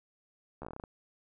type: slowing click train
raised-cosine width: 1 ms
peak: -28 dBFS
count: 10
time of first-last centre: 0.62-0.838 s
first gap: 13 ms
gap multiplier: 1.15
effects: none